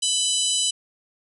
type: harmonic tone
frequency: 996 Hz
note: B5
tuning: 14 cents sharp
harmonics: 3 / 4 / 5 / 6 / 7 / 8 / 9 / 10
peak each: -24 / -28 / -35 / -31 / -32 / -25 / -35 / -33 dBFS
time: 0.02-0.71 s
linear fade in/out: 10 ms
effects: none